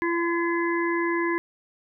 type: harmonic tone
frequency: 340 Hz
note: F4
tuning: 46 cents flat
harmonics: 1 / 3 / 5 / 6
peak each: -24 / -29 / -31 / -32 dBFS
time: 0.02-1.38 s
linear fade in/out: 0 ms
effects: none